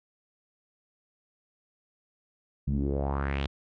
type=tone with low-pass filter sweep; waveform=sawtooth; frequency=69.3 Hz; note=C#2; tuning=in tune; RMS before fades=-29 dBFS; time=2.67-3.47 s; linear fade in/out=10 ms; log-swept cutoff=160 to 3800 Hz; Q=3.5; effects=none